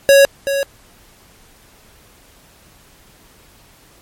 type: tone with echo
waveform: square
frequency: 554.4 Hz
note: C#5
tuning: in tune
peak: -6 dBFS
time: 0.09-0.25 s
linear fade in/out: 0 ms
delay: 380 ms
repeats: 1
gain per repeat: -10 dB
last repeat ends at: 0.63 s
effects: pink hiss -48 dBFS RMS until 4.01 s + MP3 64 kbps